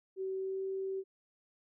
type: tone with pitch glide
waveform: sine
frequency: 380.9 to 384.4 Hz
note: G4 to G4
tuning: -50 to -34 cents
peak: -34 dBFS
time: 0.16-1.04 s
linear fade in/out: 50 ms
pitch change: +16 cents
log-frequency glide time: 0.35-0.63 s
effects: none